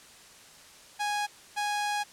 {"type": "tone pair in turn", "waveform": "sawtooth", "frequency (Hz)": [828, 828], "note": ["G#5", "G#5"], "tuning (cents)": [-5, -5], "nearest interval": "unison", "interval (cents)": 0, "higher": "neither", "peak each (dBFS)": -24, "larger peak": "neither", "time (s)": [[0.99, 1.27], [1.56, 2.04]], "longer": "second", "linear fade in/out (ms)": 20, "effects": ["white hiss -52 dBFS RMS until 2.12 s", "low-pass 9000 Hz 12 dB/octave"]}